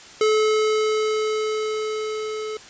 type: tone with level ramp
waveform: square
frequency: 431.7 Hz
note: A4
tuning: 33 cents flat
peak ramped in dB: -16 to -28 dBFS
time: 0.21-2.57 s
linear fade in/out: 2 ms
effects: white hiss -43 dBFS RMS until 2.69 s + resampled to 16000 Hz